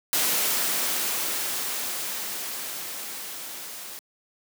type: noise with level ramp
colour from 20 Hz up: white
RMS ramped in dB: -23 to -39 dBFS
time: 0.13-3.99 s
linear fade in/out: 0 ms
effects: high-pass 200 Hz 12 dB/octave